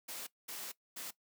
white noise bursts at uneven times, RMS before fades -44 dBFS, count 3, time 0.08-0.27 / 0.48-0.72 / 0.96-1.11 s, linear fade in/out 10 ms, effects noise-tail reverb RT60 0.1 s tail -18 dB re dry + high-pass 200 Hz 12 dB/octave

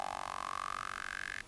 10% pulse tone with high-pass filter sweep, 46.98 Hz, F#1, 27 cents sharp, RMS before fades -41 dBFS, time 0-1.41 s, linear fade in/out 0 ms, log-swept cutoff 810 to 1800 Hz, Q 5.9, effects pink hiss -56 dBFS RMS until 1.47 s + resampled to 24000 Hz

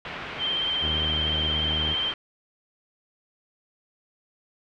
white low-pass noise, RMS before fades -36 dBFS, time 0.05-2.14 s, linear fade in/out 2 ms, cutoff 2800 Hz, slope 24 dB/octave
sine tone with vibrato, 3136 Hz, G7, in tune, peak -24 dBFS, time 0.38-2.14 s, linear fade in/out 50 ms, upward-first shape sine, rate 17 Hz, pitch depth 29 cents each way
harmonic tone, 77.1 Hz, D#2, 15 cents flat, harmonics 1 / 2 / 3 / 4 / 5 / 6 / 7 / 8 / 9 / 10, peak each -30 / -36 / -40 / -42 / -44 / -46 / -47 / -48 / -49 / -50 dBFS, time 0.8-1.96 s, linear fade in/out 50 ms
effects none

